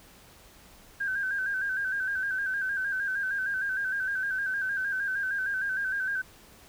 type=tone with vibrato; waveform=sine; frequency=1568 Hz; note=G6; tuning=in tune; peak=-27 dBFS; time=1-6.22 s; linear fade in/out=10 ms; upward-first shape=square; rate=6.5 Hz; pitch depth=50 cents each way; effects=pink hiss -54 dBFS RMS until 6.68 s